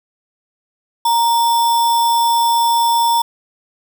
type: tone with sample-and-hold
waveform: sine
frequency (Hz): 932.3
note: A#5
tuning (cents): 0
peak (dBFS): -11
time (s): 1.05-3.22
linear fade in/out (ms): 5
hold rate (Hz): 4410
effects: none